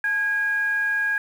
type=tone with frequency modulation; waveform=sine; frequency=1641 Hz; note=G#6; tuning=21 cents flat; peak=-20 dBFS; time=0.04-1.18 s; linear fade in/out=2 ms; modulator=768 Hz; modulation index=0.24; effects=8-bit